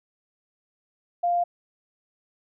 sine tone, 698.5 Hz, F5, in tune, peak -20 dBFS, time 1.23-1.44 s, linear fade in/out 10 ms, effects none

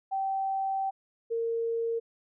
sine tone pair in turn, 775 / 459.9 Hz, G5 / A#4, -20 / -23 cents, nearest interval major sixth, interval 903 cents, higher first, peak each -27 dBFS, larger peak neither, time 0.11-0.91 / 1.3-2 s, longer first, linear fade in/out 20 ms, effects none

